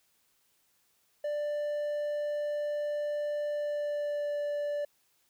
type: tone with pitch glide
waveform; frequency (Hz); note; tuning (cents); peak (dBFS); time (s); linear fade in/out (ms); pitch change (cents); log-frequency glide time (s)
triangle; 590 to 584.2; D5 to D5; +8 to -9; -28; 1.24-4.85; 5; -17; 3.49-4.38
effects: white hiss -71 dBFS RMS until 5.29 s